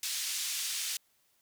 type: band-pass noise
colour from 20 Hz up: white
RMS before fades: -35 dBFS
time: 0.03-0.97 s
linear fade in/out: 2 ms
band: 2800 to 7900 Hz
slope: 12 dB/octave
effects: white hiss -71 dBFS RMS until 1.41 s